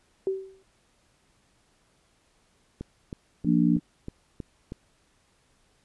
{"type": "tone with exponential decay", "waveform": "sine", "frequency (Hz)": 383.7, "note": "G4", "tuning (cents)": -37, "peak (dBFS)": -21, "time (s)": [0.27, 0.63], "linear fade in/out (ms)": 1, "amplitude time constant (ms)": 78}
{"type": "click train", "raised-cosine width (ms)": 3, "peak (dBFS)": -22, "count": 7, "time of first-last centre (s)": [2.81, 4.721], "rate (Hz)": 3.14}
{"type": "chord", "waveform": "sine", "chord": "Bb major", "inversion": "second", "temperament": "equal with one note detuned", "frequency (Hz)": [172.31, 233.1, 293.7], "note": ["F3", "Bb3", "D4"], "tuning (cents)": [-23, 0, 0], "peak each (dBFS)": -23, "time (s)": [3.44, 3.8], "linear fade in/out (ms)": 50}
{"effects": ["pink hiss -66 dBFS RMS until 5.84 s", "resampled to 24000 Hz"]}